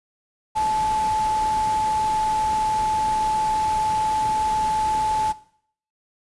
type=tone in noise; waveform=sine; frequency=866 Hz; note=A5; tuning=28 cents flat; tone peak=-19 dBFS; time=0.55-5.33 s; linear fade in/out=20 ms; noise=pink; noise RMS=-34 dBFS; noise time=0.55-5.33 s; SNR=+12 dB; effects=noise-tail reverb RT60 0.6 s tail -17 dB re dry + resampled to 24000 Hz